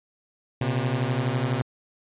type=beating tone pair; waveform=sawtooth; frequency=120.3 / 132.3 Hz; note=B2 / C3; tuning=-45 / +20 cents; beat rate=12 Hz; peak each=-22 / -22 dBFS; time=0.61-1.62 s; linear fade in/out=5 ms; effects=resampled to 8000 Hz